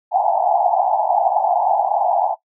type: band-pass noise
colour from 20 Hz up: white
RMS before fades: -17 dBFS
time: 0.11-2.36 s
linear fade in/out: 50 ms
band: 660 to 880 Hz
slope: 96 dB/octave
effects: noise-tail reverb RT60 0.1 s tail -17 dB re dry